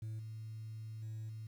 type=tone with level steps; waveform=sine; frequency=110 Hz; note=A2; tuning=in tune; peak=-37 / -42 / -39 / -42 dBFS; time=0.02-1.47 s; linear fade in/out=5 ms; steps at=0.19 / 1.02 / 1.29 s; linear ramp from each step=5 ms; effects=tanh soft clip ceiling -39 dBFS + 11-bit

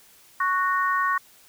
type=harmonic tone; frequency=370 Hz; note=F#4; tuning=in tune; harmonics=3 / 4 / 5; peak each=-22 / -28 / -27 dBFS; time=0.4-1.18 s; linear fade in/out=5 ms; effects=white hiss -54 dBFS RMS until 1.48 s

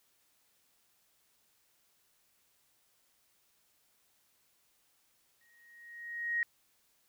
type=tone with exponential growth; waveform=sine; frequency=1880 Hz; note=A#6; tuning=14 cents sharp; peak=-27 dBFS; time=5.41-6.43 s; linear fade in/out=1 ms; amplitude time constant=220 ms; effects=white hiss -72 dBFS RMS until 7.08 s

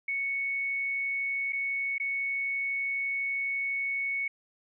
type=tone with dropouts; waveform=sine; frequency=2217 Hz; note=C#7; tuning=in tune; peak=-28 dBFS; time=0.08-4.28 s; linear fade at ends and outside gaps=5 ms; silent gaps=1.524-1.53 / 1.982-1.999 s; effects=none

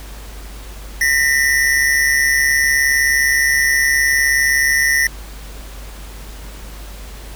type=tone pair together; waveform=square; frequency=1834 / 1973.3 Hz; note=A#6 / B6; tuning=-29 / -2 cents; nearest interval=minor second; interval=127 cents; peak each=-16 / -16 dBFS; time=1.01-5.07 s; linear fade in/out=2 ms; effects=added 50 Hz sine -31 dBFS peak until 7.35 s + pink hiss -38 dBFS RMS until 7.35 s

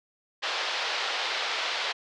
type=band-pass noise; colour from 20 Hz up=white; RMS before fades=-30 dBFS; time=0.42-1.93 s; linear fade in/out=20 ms; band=480 to 4400 Hz; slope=24 dB/octave; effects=low-pass 7000 Hz 12 dB/octave

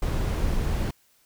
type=noise; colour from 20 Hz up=brown; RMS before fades=-25 dBFS; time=0.02-0.91 s; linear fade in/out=5 ms; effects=white hiss -63 dBFS RMS until 1.25 s

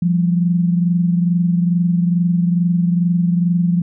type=tone pair together; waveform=sine; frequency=173.08 / 195.4 Hz; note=F3 / G3; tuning=-15 / -5 cents; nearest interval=major second; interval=210 cents; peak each=-13 / -22 dBFS; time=0.02-3.82 s; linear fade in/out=5 ms; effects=none

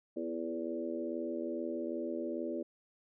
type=harmonic tone with a mistuned harmonic; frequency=82.41 Hz; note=E2; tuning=in tune; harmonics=3 / 4 / 5 / 6 / 7; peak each=-41 / -38 / -43 / -45 / -42 dBFS; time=0.16-2.63 s; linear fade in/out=10 ms; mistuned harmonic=4; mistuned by=+21 cents; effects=none

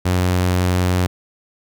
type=tone; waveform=sawtooth; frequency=90.6 Hz; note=F#2; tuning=36 cents flat; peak=-11 dBFS; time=0.05-1.07 s; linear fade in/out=10 ms; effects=none

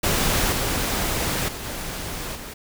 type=noise with level steps; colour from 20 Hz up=pink; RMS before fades=-21 / -24 / -33 / -31 / -36 dBFS; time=0.03-2.54 s; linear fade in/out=10 ms; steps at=0.52 / 1.48 / 1.64 / 2.35 s; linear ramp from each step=5 ms; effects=none

